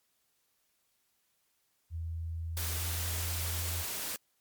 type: tone with pitch glide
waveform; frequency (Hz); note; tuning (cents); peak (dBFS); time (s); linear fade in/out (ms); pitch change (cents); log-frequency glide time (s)
sine; 82.41 to 84.78; E2 to E2; 0 to +49; -34; 1.9-3.85; 50; +49; 2.77-2.82
type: noise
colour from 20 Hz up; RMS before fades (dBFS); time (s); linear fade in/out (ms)
white; -37; 2.57-4.16; 0
effects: white hiss -75 dBFS RMS until 4.4 s + MP3 96 kbps